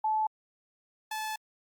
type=tone pair in turn; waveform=sine / sawtooth; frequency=867 / 867 Hz; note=A5 / A5; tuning=-26 / -26 cents; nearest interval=unison; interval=0 cents; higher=neither; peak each=-25 / -29 dBFS; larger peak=first; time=0.04-0.27 / 1.11-1.36 s; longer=second; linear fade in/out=5 ms; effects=Opus 48 kbps